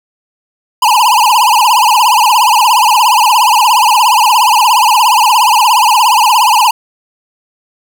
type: tone with vibrato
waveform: square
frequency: 923 Hz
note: A#5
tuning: 17 cents flat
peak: -6 dBFS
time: 0.82-6.71 s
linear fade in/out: 5 ms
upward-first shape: triangle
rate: 17 Hz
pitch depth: 220 cents each way
effects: none